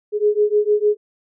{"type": "beating tone pair", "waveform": "sine", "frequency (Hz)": [415.3, 421.9], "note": ["G#4", "G#4"], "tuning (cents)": [0, 27], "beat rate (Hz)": 6.6, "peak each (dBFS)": [-17, -17], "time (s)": [0.12, 0.97], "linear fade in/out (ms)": 50, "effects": []}